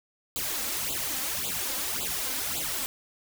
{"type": "noise with flanger", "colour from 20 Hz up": "white", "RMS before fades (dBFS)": -31, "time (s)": [0.36, 2.86], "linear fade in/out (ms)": 0, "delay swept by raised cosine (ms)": [0.26, 3.86], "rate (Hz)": 1.8, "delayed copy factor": 0.95, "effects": []}